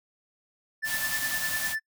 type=tone with tremolo; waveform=triangle; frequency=1760 Hz; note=A6; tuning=in tune; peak=-24 dBFS; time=0.82-1.8 s; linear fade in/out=20 ms; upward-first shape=triangle; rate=9.9 Hz; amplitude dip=90%
type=band-stop noise; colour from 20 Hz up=white; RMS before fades=-32 dBFS; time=0.84-1.76 s; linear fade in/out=50 ms; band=310 to 530 Hz; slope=96 dB/octave
effects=noise-tail reverb RT60 0.1 s tail -26 dB re dry

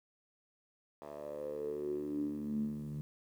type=tone with band-pass filter sweep; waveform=10% pulse; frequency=73.8 Hz; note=D2; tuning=9 cents sharp; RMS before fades=-39 dBFS; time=1.02-3.01 s; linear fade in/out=0 ms; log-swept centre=720 to 160 Hz; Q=9.5; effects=11-bit

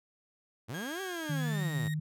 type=linear two-way sweep; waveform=sawtooth; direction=up then down; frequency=95 to 392 to 95 Hz; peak=-33 dBFS; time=0.68-1.89 s; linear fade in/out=20 ms; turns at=1.01 s
type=tone with pitch glide; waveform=35% pulse; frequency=1627 to 1868.9 Hz; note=G#6 to A#6; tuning=-36 to +4 cents; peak=-39 dBFS; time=0.74-1.94 s; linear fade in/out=2 ms; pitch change=+240 cents; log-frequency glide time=1.35-1.64 s
type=tone; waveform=sine; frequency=153.8 Hz; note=D#3; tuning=20 cents flat; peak=-30 dBFS; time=1.29-2 s; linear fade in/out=10 ms
effects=none

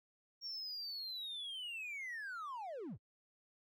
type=linear sweep; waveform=triangle; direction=down; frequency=5580 to 65.41 Hz; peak=-40 dBFS; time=0.41-2.98 s; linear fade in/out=50 ms; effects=noise-tail reverb RT60 0.1 s tail -25 dB re dry + tanh soft clip ceiling -36 dBFS

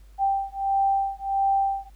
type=beating tone pair; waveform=sine; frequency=784 / 785.5 Hz; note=G5 / G5; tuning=0 / +3 cents; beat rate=1.5 Hz; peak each=-24 dBFS; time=0.18-1.9 s; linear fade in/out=50 ms; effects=added 50 Hz sine -46 dBFS peak until 1.95 s + pink hiss -63 dBFS RMS until 1.95 s

